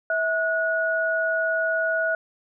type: tone pair together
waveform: sine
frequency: 649.5 / 1458 Hz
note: E5 / F#6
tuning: -26 / -26 cents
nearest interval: octave + major second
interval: 1400 cents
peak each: -24 / -23 dBFS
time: 0.1-2.15 s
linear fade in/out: 2 ms
effects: none